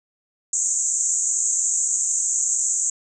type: band-pass noise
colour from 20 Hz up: white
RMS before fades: -22 dBFS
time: 0.53-2.9 s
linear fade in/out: 5 ms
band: 6500 to 7800 Hz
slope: 96 dB/octave
effects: none